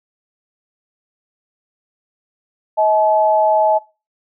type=tone pair together; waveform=sine; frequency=636 / 858.5 Hz; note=D#5 / A5; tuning=+38 / -43 cents; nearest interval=perfect fourth; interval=519 cents; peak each=-14 dBFS; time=2.77-3.79 s; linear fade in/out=20 ms; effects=noise-tail reverb RT60 0.3 s tail -22 dB re dry